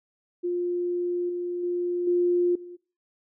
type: tone with level steps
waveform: sine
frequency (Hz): 352.6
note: F4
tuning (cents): +17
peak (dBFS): -24 / -27 / -24 / -19 / -38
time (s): 0.43-2.77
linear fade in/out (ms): 20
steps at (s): 1.29 / 1.63 / 2.07 / 2.55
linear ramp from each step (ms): 5
effects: noise-tail reverb RT60 0.4 s tail -22 dB re dry